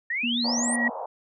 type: exponential sweep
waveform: sine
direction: up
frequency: 1808 to 9600 Hz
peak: -25 dBFS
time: 0.1-0.76 s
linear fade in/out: 5 ms
type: tone with vibrato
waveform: sine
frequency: 238.2 Hz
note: A#3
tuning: 38 cents sharp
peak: -26 dBFS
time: 0.23-0.9 s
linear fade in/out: 10 ms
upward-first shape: sine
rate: 7.9 Hz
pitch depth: 12 cents each way
type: tone with exponential growth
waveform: sine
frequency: 1910 Hz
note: A#6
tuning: 42 cents sharp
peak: -19 dBFS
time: 0.37-0.88 s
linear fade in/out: 5 ms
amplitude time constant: 110 ms
type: band-pass noise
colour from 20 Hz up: white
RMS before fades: -34 dBFS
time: 0.44-1.06 s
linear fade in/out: 5 ms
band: 500 to 960 Hz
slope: 48 dB/octave
effects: none